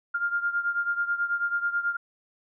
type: beating tone pair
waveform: sine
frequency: 1400 / 1409.2 Hz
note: F6 / F6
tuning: +4 / +15 cents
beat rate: 9.2 Hz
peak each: -26 / -30 dBFS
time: 0.14-1.97 s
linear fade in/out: 10 ms
effects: none